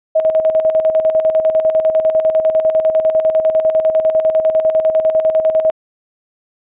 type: tone with tremolo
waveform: sine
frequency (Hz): 636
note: D#5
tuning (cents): +38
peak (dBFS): -8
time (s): 0.15-5.71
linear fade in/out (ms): 10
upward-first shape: square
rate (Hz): 10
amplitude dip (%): 60
effects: resampled to 8000 Hz